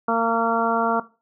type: harmonic tone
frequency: 229.1 Hz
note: A#3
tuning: 30 cents flat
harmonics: 1 / 2 / 3 / 4 / 5 / 6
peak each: -25 / -25 / -25 / -25 / -25 / -25 dBFS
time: 0.08-1 s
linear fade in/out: 5 ms
effects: noise-tail reverb RT60 0.3 s tail -17 dB re dry